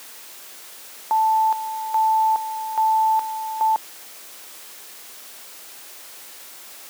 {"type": "tone with tremolo", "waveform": "sine", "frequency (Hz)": 880, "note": "A5", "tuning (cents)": 0, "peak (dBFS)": -15, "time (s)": [1.11, 3.76], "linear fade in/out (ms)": 0, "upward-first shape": "square", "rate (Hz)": 1.2, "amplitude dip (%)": 70, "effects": ["white hiss -41 dBFS RMS until 6.89 s", "high-pass 300 Hz 12 dB/octave"]}